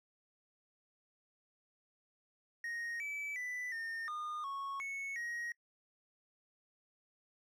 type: tone with pitch steps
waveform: triangle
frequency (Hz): 1867 / 2303 / 1987 / 1824 / 1219 / 1103 / 2205 / 1887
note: A#6 / D7 / B6 / A#6 / D#6 / C#6 / C#7 / A#6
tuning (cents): +2 / -34 / +10 / -38 / -36 / -9 / -10 / +21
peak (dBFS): -37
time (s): 2.64-5.52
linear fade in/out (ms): 2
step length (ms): 360
effects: noise-tail reverb RT60 0.1 s tail -24 dB re dry